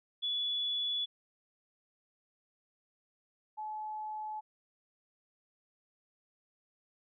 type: tone pair in turn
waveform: sine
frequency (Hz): 3422 / 858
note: A7 / A5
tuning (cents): -49 / -44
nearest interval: 2 octaves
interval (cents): 2395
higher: first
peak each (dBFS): -31 / -37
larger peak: first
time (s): 0.22-1.06 / 3.57-4.41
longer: neither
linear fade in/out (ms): 20
effects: none